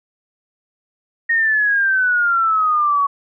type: exponential sweep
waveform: sine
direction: down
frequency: 1864.7 to 1115 Hz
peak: -13 dBFS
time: 1.29-3.07 s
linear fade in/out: 10 ms
effects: none